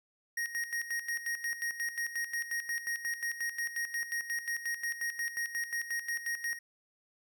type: tone with tremolo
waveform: square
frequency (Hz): 1873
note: A#6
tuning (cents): +8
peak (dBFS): -32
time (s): 0.37-6.59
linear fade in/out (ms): 5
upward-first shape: square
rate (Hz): 5.6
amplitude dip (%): 70
effects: none